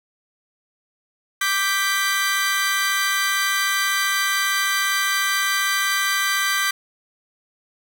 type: chord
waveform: sawtooth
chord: G major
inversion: second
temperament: equal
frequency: 1174.7 / 1568 / 1975.5 Hz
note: D6 / G6 / B6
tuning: 0 / 0 / 0 cents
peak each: -21 / -19 / -20 dBFS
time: 1.41-6.71 s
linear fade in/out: 5 ms
effects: none